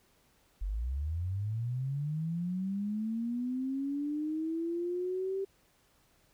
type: linear sweep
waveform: sine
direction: up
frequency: 43.65 to 392 Hz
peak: -31 dBFS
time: 0.61-5.45 s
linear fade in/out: 10 ms
effects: pink hiss -68 dBFS RMS until 6.33 s